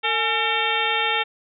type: harmonic tone with a mistuned harmonic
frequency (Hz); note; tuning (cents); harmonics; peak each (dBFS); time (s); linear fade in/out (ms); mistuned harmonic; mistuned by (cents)
452.1; A4; +47; 1 / 2 / 3 / 4 / 5 / 6 / 7 / 8; -30 / -26 / -28 / -28 / -27 / -27 / -28 / -29; 0.03-1.24; 20; 2; -120
effects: none